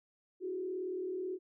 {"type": "tone with frequency modulation", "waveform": "sine", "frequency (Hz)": 370, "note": "F#4", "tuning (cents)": 0, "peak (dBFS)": -35, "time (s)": [0.4, 1.39], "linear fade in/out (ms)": 50, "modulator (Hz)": 38.3, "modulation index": 0.69, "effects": []}